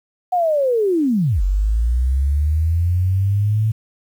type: linear two-way sweep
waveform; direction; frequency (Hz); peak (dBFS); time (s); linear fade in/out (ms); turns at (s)
sine; down then up; 740 to 45.45 to 111.4; -14; 0.32-3.72; 10; 1.42
effects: 8-bit